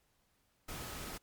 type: tone in noise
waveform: sine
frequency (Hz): 1274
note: D#6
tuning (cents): +41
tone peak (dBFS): -55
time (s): 0.68-1.18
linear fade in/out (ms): 10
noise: pink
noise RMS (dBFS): -44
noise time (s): 0.68-1.18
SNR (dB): -14
effects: pink hiss -75 dBFS RMS until 1.22 s + MP3 96 kbps